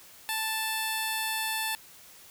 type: tone with notch filter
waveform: 5% pulse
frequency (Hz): 880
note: A5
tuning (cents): 0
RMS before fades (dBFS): -31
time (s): 0.29-1.75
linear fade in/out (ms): 0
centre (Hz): 6400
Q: 0.96
effects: white hiss -52 dBFS RMS until 2.3 s